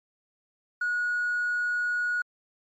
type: tone with hard clipping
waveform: sine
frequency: 1454 Hz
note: F#6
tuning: 31 cents flat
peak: -25 dBFS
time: 0.81-2.22 s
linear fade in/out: 5 ms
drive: 1 dB
effects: MP3 32 kbps